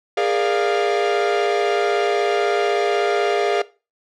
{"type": "chord", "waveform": "45% pulse", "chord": "Bb dominant seventh", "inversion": "third", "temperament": "equal with one note detuned", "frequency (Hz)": [410.1, 466.2, 587.3, 698.5], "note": ["Ab4", "Bb4", "D5", "F5"], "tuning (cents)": [-22, 0, 0, 0], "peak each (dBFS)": [-21, -24, -25, -22], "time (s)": [0.17, 3.62], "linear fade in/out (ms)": 5, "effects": ["noise-tail reverb RT60 0.3 s tail -19 dB re dry", "low-pass 4000 Hz 12 dB/octave"]}